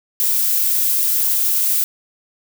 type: noise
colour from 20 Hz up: violet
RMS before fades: -17 dBFS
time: 0.2-1.84 s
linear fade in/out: 0 ms
effects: none